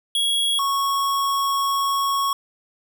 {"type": "tone pair in turn", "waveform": "square", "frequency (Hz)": [3322, 1104.7], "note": ["G#7", "C#6"], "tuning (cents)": [0, -6], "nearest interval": "octave + perfect fifth", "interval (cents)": 1906, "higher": "first", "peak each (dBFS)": [-19, -20], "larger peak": "first", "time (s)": [[0.15, 0.59], [0.59, 2.33]], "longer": "second", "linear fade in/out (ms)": 2, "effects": []}